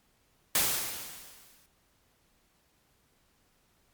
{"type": "noise with exponential decay", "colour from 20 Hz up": "white", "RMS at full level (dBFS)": -24, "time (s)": [0.55, 1.66], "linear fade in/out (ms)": 2, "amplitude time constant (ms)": 240, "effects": ["pink hiss -69 dBFS RMS until 3.93 s", "MP3 96 kbps"]}